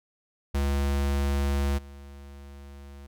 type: tone with level steps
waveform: square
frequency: 70 Hz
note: C#2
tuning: 18 cents sharp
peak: -24 / -43 dBFS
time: 0.54-3.07 s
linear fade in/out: 10 ms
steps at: 1.77 s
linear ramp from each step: 20 ms
effects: none